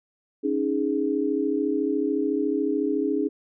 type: chord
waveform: sine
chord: C# suspended second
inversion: none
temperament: equal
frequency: 277.2 / 311.1 / 415.3 Hz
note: C#4 / D#4 / G#4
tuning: 0 / 0 / 0 cents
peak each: -26 dBFS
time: 0.43-3.29 s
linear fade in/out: 20 ms
effects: none